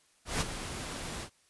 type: noise with ADSR envelope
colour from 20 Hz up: pink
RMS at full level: -29 dBFS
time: 0.25-1.3 s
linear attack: 160 ms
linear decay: 24 ms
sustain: -10 dB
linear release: 86 ms
effects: white hiss -67 dBFS RMS until 1.49 s + resampled to 24000 Hz